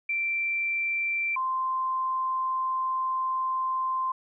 sine tone pair in turn, 2349 / 1042.4 Hz, D7 / C6, 0 / -7 cents, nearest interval octave + major second, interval 1407 cents, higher first, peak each -25 dBFS, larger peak neither, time 0.09-1.36 / 1.36-4.12 s, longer second, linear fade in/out 5 ms, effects none

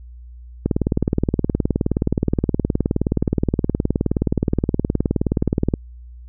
click train, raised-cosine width 3 ms, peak -4 dBFS, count 98, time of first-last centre 0.66-5.739 s, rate 19.1 Hz, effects added 60 Hz sine -36 dBFS peak until 6.28 s

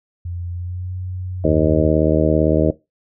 sine tone with pitch glide, 87.31 to 91.76 Hz, F2 to F#2, 0 to -14 cents, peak -24 dBFS, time 0.25-1.88 s, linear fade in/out 5 ms, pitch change +86 cents, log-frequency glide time 0.51-0.93 s
harmonic tone, 77.78 Hz, D#2, in tune, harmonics 1 / 2 / 3 / 4 / 5 / 6 / 7 / 8, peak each -21 / -20 / -23 / -19 / -23 / -21 / -20 / -21 dBFS, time 1.44-2.71 s, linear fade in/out 5 ms
effects noise-tail reverb RT60 0.2 s tail -18 dB re dry

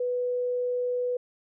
sine tone, 493.9 Hz, B4, in tune, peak -25 dBFS, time 0-1.17 s, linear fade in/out 5 ms, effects none

